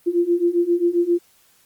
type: beating tone pair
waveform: sine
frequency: 342.1 / 349.6 Hz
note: F4 / F4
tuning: -36 / +2 cents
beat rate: 7.5 Hz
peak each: -20 / -18 dBFS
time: 0.06-1.19 s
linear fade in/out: 20 ms
effects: white hiss -57 dBFS RMS until 1.65 s + Opus 32 kbps